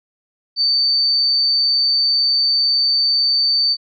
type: tone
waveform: sine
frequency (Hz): 4569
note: D8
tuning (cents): -48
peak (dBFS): -13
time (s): 0.56-3.77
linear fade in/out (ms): 50
effects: none